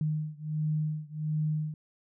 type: beating tone pair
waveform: sine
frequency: 153.1 / 154.5 Hz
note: D#3 / D#3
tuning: -28 / -12 cents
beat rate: 1.4 Hz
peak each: -31 / -32 dBFS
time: 0.01-1.74 s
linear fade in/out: 2 ms
effects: none